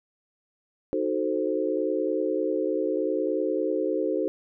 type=chord; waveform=sine; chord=D# diminished seventh; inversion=none; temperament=equal with one note detuned; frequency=309.3 / 370 / 440 / 523.3 Hz; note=D#4 / F#4 / A4 / C5; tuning=-10 / 0 / 0 / 0 cents; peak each=-29 dBFS; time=0.93-4.28 s; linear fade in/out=0 ms; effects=none